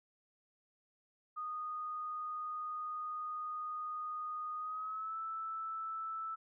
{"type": "tone with pitch glide", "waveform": "sine", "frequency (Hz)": [1236, 1317.1], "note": ["D#6", "E6"], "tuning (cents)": [-12, -2], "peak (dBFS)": -38, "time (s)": [1.36, 6.36], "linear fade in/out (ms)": 20, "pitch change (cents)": 110, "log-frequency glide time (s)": [4.57, 5.17], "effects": []}